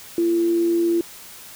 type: tone with amplitude modulation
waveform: sine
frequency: 339.7 Hz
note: F4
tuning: 48 cents flat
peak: -15 dBFS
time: 0.18-1.01 s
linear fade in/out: 2 ms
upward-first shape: sine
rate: 106 Hz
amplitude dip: 25%
effects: white hiss -41 dBFS RMS until 1.55 s